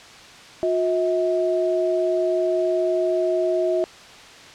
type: tone pair together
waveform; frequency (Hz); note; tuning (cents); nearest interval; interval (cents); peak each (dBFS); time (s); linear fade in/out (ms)
sine; 360 / 641.4; F#4 / E5; -47 / -48; minor seventh; 999; -21; 0.63-3.84; 0
effects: white hiss -43 dBFS RMS until 4.54 s + low-pass 5000 Hz 12 dB/octave